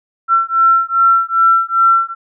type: beating tone pair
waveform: sine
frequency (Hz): 1349 / 1351.5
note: E6 / E6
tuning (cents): +40 / +43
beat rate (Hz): 2.5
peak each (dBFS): -12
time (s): 0.28-2.15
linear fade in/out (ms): 50
effects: none